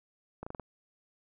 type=slowing click train; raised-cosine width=1 ms; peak=-26 dBFS; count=5; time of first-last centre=0.43-0.597 s; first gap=35 ms; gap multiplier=1.12; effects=none